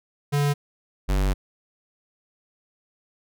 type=tone pair in turn; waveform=square; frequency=144.1 / 48.09 Hz; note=D3 / G1; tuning=-33 / -32 cents; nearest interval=octave + perfect fifth; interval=1899 cents; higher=first; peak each=-20 dBFS; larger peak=neither; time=0.32-0.54 / 1.08-1.34 s; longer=second; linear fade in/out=20 ms; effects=none